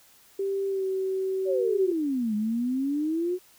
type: tone with pitch glide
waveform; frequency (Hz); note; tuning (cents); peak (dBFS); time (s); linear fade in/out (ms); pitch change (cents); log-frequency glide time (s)
sine; 392 to 380.6; G4 to F#4; 0 to +49; -25; 0.39-1.92; 5; -51; 0.68-0.85
type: exponential two-way sweep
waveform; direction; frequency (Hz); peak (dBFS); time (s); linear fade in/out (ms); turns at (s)
sine; down then up; 586 to 207.7 to 371.1; -24; 1.45-3.39; 50; 2.35
effects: white hiss -57 dBFS RMS until 3.58 s